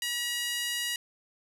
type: tone with high-pass filter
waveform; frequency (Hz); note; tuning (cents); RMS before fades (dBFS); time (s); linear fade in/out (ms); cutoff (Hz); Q
5% pulse; 960; B5; -49; -32; 0.02-0.96; 2; 2300; 9.2
effects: none